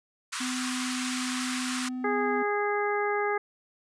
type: high-pass noise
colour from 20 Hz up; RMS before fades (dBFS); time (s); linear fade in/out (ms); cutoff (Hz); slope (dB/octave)
pink; -33; 0.32-1.89; 10; 1000; 96
type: tone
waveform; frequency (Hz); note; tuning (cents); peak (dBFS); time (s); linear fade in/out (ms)
triangle; 253.6; B3; +46; -29; 0.4-2.43; 10
type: harmonic tone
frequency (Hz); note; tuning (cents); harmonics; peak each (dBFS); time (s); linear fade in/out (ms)
412.2; G#4; -13; 1 / 2 / 3 / 4 / 5; -28 / -31 / -33 / -34 / -35; 2.04-3.38; 5
effects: resampled to 22050 Hz